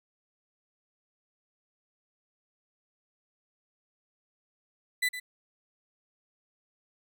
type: tone with echo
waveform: 35% pulse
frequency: 1995 Hz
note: B6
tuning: 17 cents sharp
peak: -23 dBFS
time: 5.02-5.09 s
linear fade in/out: 10 ms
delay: 110 ms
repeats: 1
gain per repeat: -11 dB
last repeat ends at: 5.2 s
effects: none